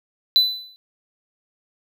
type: tone with exponential decay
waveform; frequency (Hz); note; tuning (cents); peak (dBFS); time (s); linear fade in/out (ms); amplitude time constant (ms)
triangle; 3998; B7; +20; -8; 0.36-0.76; 0; 86
effects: none